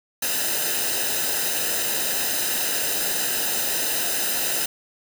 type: noise with comb filter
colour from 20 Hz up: white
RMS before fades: -24 dBFS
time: 0.22-4.66 s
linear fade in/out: 5 ms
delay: 0.89 ms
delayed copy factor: -0.7
effects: none